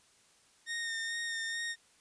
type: tone with vibrato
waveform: sawtooth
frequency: 1838 Hz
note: A#6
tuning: 25 cents flat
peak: -31 dBFS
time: 0.66-1.76 s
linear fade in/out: 50 ms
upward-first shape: sine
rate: 2.3 Hz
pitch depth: 20 cents each way
effects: white hiss -65 dBFS RMS until 2 s + resampled to 22050 Hz